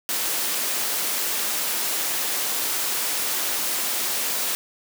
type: high-pass noise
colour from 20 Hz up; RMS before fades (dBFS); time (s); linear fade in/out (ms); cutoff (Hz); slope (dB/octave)
white; -25; 0.09-4.55; 0; 250; 12
effects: none